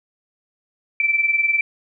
sine tone pair together, 2329 / 2349 Hz, D7 / D7, -15 / 0 cents, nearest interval unison, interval 15 cents, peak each -17 / -22 dBFS, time 1-1.61 s, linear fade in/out 2 ms, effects none

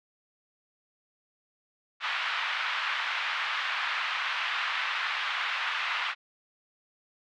pink band-pass noise, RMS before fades -31 dBFS, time 2-6.15 s, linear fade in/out 50 ms, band 1100 to 3300 Hz, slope 24 dB/octave, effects none

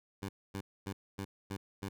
15% pulse tone bursts, 98 Hz, G2, in tune, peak -31 dBFS, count 6, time 0.22-1.89 s, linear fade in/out 10 ms, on 70 ms, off 250 ms, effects none

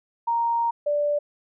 sine tone pair in turn, 932.3 / 586.1 Hz, A#5 / D5, 0 / -4 cents, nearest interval minor sixth, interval 804 cents, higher first, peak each -20 dBFS, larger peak neither, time 0.27-0.71 / 0.86-1.19 s, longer first, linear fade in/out 10 ms, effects none

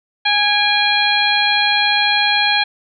harmonic tone with a mistuned harmonic, 826 Hz, G#5, 10 cents flat, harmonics 1 / 2 / 3 / 4 / 5, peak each -19 / -19 / -19 / -19 / -19 dBFS, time 0.25-2.64 s, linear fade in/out 10 ms, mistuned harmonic 3, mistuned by -50 cents, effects none

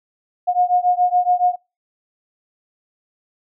sine beating tone pair, 716 / 723.1 Hz, F5 / F#5, +43 / -40 cents, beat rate 7.1 Hz, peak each -17 dBFS, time 0.47-1.56 s, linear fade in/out 20 ms, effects noise-tail reverb RT60 0.3 s tail -26 dB re dry

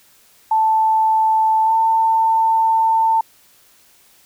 sine tone with pitch glide, 880 to 895.4 Hz, A5 to A5, 0 to +30 cents, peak -12 dBFS, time 0.51-3.21 s, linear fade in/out 5 ms, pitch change +30 cents, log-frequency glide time 1.64-1.73 s, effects white hiss -52 dBFS RMS until 4.25 s

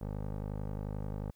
15% pulse tone with low-pass filter, 51.3 Hz, G#1, 21 cents flat, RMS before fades -38 dBFS, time 0.01-1.31 s, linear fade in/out 5 ms, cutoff 810 Hz, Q 0.83, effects white hiss -74 dBFS RMS until 1.35 s

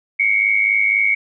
sine tone pair together, 2169 / 2273 Hz, C#7 / C#7, -38 / +43 cents, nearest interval minor second, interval 81 cents, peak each -16 dBFS, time 0.19-1.15 s, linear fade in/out 10 ms, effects none

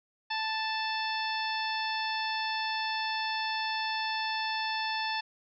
harmonic tone, 880 Hz, A5, in tune, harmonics 1 / 2 / 3 / 4 / 5 / 6, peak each -33 / -36 / -38 / -39 / -40 / -41 dBFS, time 0.3-5.21 s, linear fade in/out 10 ms, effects none

